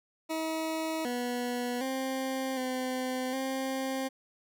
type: tone with pitch steps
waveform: 20% pulse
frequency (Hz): 319.7 / 244.5 / 263.9 / 256.3 / 265.1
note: D#4 / B3 / C4 / C4 / C4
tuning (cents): +47 / -17 / +15 / -36 / +23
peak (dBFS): -26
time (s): 0.29-4.09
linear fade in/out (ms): 20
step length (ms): 760
effects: none